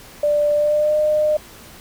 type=tone with pitch glide; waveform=sine; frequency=590 to 607.6 Hz; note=D5 to D#5; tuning=+8 to -41 cents; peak=-14 dBFS; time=0.23-1.37 s; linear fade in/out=5 ms; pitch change=+51 cents; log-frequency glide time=0.53-0.98 s; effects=pink hiss -42 dBFS RMS until 1.8 s